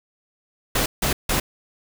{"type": "noise bursts", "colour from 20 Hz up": "pink", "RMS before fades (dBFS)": -21, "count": 3, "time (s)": [0.75, 1.4], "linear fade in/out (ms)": 5, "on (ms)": 110, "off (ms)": 160, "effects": []}